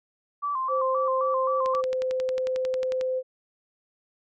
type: tone with vibrato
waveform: sine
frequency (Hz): 1100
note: C#6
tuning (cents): -14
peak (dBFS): -25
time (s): 0.42-1.82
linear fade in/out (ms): 20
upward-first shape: square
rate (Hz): 3.8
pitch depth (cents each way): 86
type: tone with pitch glide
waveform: sine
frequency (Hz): 523.3 to 515.2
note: C5 to C5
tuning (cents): 0 to -27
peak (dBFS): -24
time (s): 0.68-3.23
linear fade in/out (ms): 50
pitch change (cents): -27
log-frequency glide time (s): 1.6-1.88
type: click train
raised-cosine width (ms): 0.2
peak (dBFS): -19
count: 16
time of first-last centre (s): 1.66-3.011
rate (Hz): 11.1
effects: none